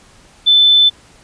sine tone, 3520 Hz, A7, in tune, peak -6 dBFS, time 0.46-0.9 s, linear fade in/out 20 ms, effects pink hiss -46 dBFS RMS until 1.23 s + resampled to 22050 Hz

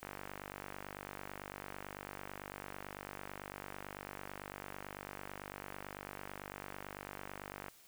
click train, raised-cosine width 0.5 ms, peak -28 dBFS, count 376, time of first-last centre 0.03-7.683 s, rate 49 Hz, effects white hiss -62 dBFS RMS until 7.87 s

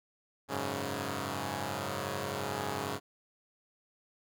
5% pulse chord, F# suspended second, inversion none, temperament equal, 92.5 / 103.83 / 138.59 Hz, F#2 / G#2 / C#3, 0 / 0 / 0 cents, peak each -28 / -27 / -26 dBFS, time 0.48-3 s, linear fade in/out 50 ms, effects none

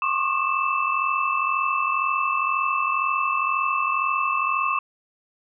sine tone cluster, 1071 / 1113 / 1206 / 2639 Hz, C6 / C#6 / D6 / E7, +40 / +7 / +46 / +1 cents, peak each -26 dBFS, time 0.02-4.79 s, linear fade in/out 2 ms, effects none

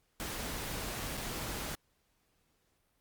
pink noise with dropouts, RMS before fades -39 dBFS, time 0.2-1.75 s, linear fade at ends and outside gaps 0 ms, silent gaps 1.171-1.176 s, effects pink hiss -75 dBFS RMS until 3 s + Opus 48 kbps

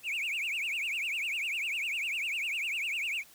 triangle tone with vibrato, 2489 Hz, D#7, in tune, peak -29 dBFS, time 0.03-3.24 s, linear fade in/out 50 ms, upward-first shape triangle, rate 10 Hz, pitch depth 270 cents each way, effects white hiss -57 dBFS RMS until 3.34 s

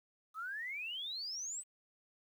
sine exponential sweep, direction up, 1239 to 8372 Hz, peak -39 dBFS, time 0.34-1.64 s, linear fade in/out 50 ms, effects 11-bit

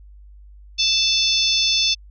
harmonic tone, 880 Hz, A5, in tune, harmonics 3 / 4 / 5 / 6 / 7, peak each -25 / -20 / -23 / -21 / -26 dBFS, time 0.78-1.95 s, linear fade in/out 20 ms, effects added 50 Hz sine -41 dBFS peak until 2.1 s

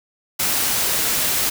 white noise, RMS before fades -20 dBFS, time 0.39-1.5 s, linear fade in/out 10 ms, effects none

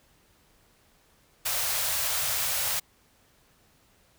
white band-stop noise, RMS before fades -28 dBFS, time 1.45-2.8 s, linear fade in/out 10 ms, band 150 to 490 Hz, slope 48 dB/octave, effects pink hiss -63 dBFS RMS until 4.18 s

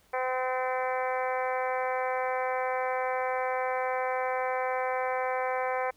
harmonic tone, 256.3 Hz, C4, 36 cents flat, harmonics 2 / 3 / 4 / 5 / 6 / 7 / 8 / 9, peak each -31 / -32 / -35 / -40 / -40 / -41 / -41 / -42 dBFS, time 0.13-5.91 s, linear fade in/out 10 ms, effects pink hiss -64 dBFS RMS until 5.96 s

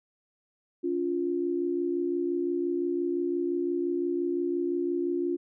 sine tone pair together, 284.2 / 350 Hz, C#4 / F4, +43 / +4 cents, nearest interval major third, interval 361 cents, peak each -31 / -27 dBFS, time 0.83-5.37 s, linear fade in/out 20 ms, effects none

